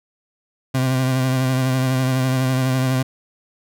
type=tone with vibrato; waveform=30% pulse; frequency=130 Hz; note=C3; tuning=11 cents flat; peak=-14 dBFS; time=0.74-3.03 s; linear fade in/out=10 ms; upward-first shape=sine; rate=12 Hz; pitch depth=30 cents each way; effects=none